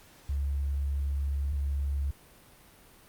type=tone pair in turn; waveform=sine; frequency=70 / 70 Hz; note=C#2 / C#2; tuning=+18 / +18 cents; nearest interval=unison; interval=0 cents; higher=neither; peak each=-27 dBFS; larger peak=neither; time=0.29-1.53 / 1.53-2.11 s; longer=first; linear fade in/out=5 ms; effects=pink hiss -56 dBFS RMS until 3.08 s + Opus 48 kbps